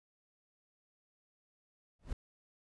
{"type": "noise with exponential growth", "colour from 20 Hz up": "brown", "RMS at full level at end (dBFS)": -34, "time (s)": [1.99, 2.13], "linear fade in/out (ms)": 5, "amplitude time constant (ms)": 30, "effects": ["resampled to 24000 Hz"]}